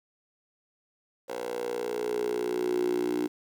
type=tone with high-pass filter sweep; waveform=10% pulse; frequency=60.2 Hz; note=B1; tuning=44 cents flat; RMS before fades=-30 dBFS; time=1.28-3.28 s; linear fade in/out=20 ms; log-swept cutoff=530 to 320 Hz; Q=8.9; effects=10-bit